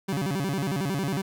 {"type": "tone with vibrato", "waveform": "30% pulse", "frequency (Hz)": 164.81, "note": "E3", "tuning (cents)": 0, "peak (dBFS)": -23, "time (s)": [0.08, 1.22], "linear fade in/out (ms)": 10, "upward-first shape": "square", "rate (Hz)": 11, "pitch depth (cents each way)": 280, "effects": []}